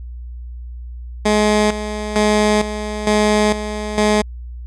15% pulse tone with tremolo, 211.3 Hz, G#3, 30 cents sharp, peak -6 dBFS, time 1.25-4.22 s, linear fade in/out 10 ms, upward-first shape square, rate 1.1 Hz, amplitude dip 70%, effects added 60 Hz sine -28 dBFS peak until 4.66 s + resampled to 22050 Hz

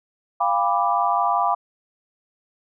sine chord, G dominant seventh, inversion third, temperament equal with one note detuned, 698.5 / 803.7 / 987.8 / 1174.7 Hz, F5 / G5 / B5 / D6, 0 / +43 / 0 / 0 cents, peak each -23 dBFS, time 0.4-1.55 s, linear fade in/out 10 ms, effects none

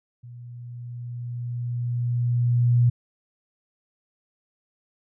sine tone with level ramp, 120.8 Hz, B2, 38 cents flat, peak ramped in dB -39 to -14 dBFS, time 0.23-2.9 s, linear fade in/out 10 ms, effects none

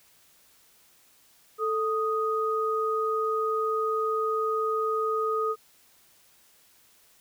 sine tone pair together, 440 / 1244.5 Hz, A4 / D#6, 0 / 0 cents, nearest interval octave + tritone, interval 1800 cents, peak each -27 dBFS, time 1.58-5.56 s, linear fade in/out 50 ms, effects white hiss -60 dBFS RMS until 7.2 s

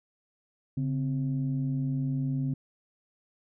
sine tone pair together, 139.98 / 260.3 Hz, C#3 / C4, +17 / -9 cents, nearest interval major seventh, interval 1074 cents, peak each -27 / -31 dBFS, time 0.77-2.54 s, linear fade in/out 5 ms, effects tanh soft clip ceiling -20 dBFS

